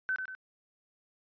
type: tone with echo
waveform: sine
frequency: 1524 Hz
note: G6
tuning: 49 cents flat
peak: -28 dBFS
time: 0.09-0.16 s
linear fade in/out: 0 ms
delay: 95 ms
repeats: 2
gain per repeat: -6 dB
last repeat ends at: 0.35 s
effects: resampled to 11025 Hz